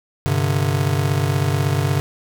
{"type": "chord", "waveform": "square", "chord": "G suspended fourth", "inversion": "none", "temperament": "just", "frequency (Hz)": [98, 130.67, 147], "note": ["G2", "C3", "D3"], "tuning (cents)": [0, -2, 2], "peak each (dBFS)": -22, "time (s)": [0.26, 2], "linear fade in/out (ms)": 0, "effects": []}